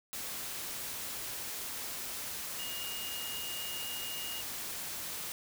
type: tone in noise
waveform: sine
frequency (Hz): 2852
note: F7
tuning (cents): +36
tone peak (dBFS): -41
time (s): 2.59-4.41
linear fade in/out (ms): 0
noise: white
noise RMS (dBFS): -40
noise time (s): 0.13-5.32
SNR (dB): -4
effects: none